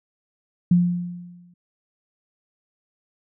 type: tone with exponential decay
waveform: sine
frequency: 175.9 Hz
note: F3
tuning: 13 cents sharp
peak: -11 dBFS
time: 0.71-1.54 s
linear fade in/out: 5 ms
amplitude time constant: 180 ms
effects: none